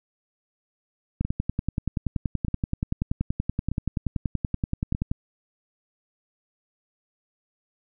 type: two click trains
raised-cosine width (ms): 5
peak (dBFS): -12 / -15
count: 42 / 4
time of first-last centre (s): 1.21-5.115 / 1.25-4.949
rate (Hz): 10.5 / 0.811
effects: none